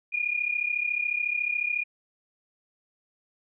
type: tone pair together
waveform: sine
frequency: 2417 / 2451 Hz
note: D7 / D#7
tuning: +49 / -27 cents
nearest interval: unison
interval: 24 cents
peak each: -28 dBFS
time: 0.12-1.84 s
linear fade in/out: 20 ms
effects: none